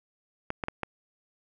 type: clicks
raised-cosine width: 0.5 ms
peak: -15 dBFS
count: 4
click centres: 0.504 / 0.638 / 0.684 / 0.833 s
effects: none